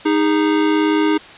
square tone pair together, 311.1 / 408.7 Hz, D#4 / G#4, 0 / -28 cents, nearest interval perfect fourth, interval 472 cents, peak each -15 / -20 dBFS, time 0.05-1.18 s, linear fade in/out 10 ms, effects white hiss -38 dBFS RMS until 1.37 s + resampled to 8000 Hz

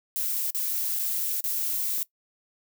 violet noise with dropouts, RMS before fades -28 dBFS, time 0.16-2.03 s, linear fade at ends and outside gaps 0 ms, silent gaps 0.505-0.547 / 0.99-0.994 / 1.405-1.44 s, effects noise-tail reverb RT60 0.1 s tail -20 dB re dry

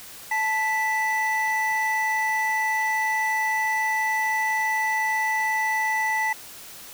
triangle tone pair together, 875.9 / 1975.5 Hz, A5 / B6, -8 / 0 cents, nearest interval octave + major second, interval 1408 cents, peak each -23 / -22 dBFS, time 0.31-6.33 s, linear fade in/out 5 ms, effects white hiss -42 dBFS RMS until 6.93 s

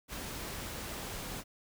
pink noise, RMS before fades -41 dBFS, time 0.08-1.44 s, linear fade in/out 50 ms, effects none

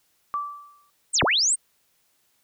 sine tone with exponential decay, 1163 Hz, D6, 17 cents flat, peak -22 dBFS, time 0.34-0.9 s, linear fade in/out 0 ms, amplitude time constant 120 ms
sine linear two-way sweep, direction down then up, 8870 to 46.25 to 8870 Hz, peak -18 dBFS, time 1.13-1.56 s, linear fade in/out 20 ms, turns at 1.23 s
effects white hiss -67 dBFS RMS until 2.43 s

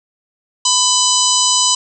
harmonic tone, 1000 Hz, B5, 21 cents sharp, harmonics 1 / 3 / 4 / 5 / 6 / 7 / 8, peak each -19 / -19 / -19 / -19 / -19 / -19 / -19 dBFS, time 0.65-1.75 s, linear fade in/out 5 ms, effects none

